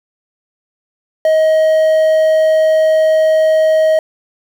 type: tone with quantisation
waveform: triangle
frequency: 631 Hz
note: D#5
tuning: 24 cents sharp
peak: -6 dBFS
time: 1.25-3.99 s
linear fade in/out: 2 ms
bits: 6
effects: none